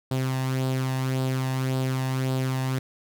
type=tone with flanger; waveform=sawtooth; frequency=130.81 Hz; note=C3; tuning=in tune; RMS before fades=-26 dBFS; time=0.11-2.79 s; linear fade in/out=5 ms; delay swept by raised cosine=0.23 to 1.13 ms; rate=1.8 Hz; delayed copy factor=+0.5; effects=none